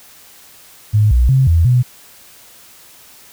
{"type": "tone with pitch steps", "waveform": "sine", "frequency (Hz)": [105.9, 61, 132.6, 83, 124.4], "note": ["G#2", "B1", "C3", "E2", "B2"], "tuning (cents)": [34, -21, 23, 12, 13], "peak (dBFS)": -8, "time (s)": [0.93, 1.83], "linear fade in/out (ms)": 20, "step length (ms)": 180, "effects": ["white hiss -43 dBFS RMS until 3.32 s"]}